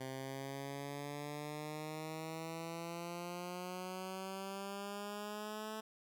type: exponential sweep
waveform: 10% pulse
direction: up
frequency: 131.1 to 218.6 Hz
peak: -34 dBFS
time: 0-5.81 s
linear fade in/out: 10 ms
effects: none